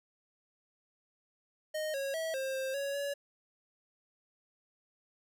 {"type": "tone with pitch steps", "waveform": "square", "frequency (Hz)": [619, 549, 647, 532, 529, 558, 566], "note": ["D#5", "C#5", "E5", "C5", "C5", "C#5", "C#5"], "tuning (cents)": [-9, -17, -32, 29, 19, 11, 36], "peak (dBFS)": -34, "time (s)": [1.74, 3.14], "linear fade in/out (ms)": 10, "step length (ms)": 200, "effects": []}